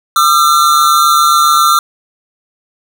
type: tone pair together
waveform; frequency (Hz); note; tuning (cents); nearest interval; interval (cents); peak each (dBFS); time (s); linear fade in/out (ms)
square; 1202 / 1349.3; D6 / E6; +40 / +40; major second; 200; -10; 0.16-1.79; 2
effects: none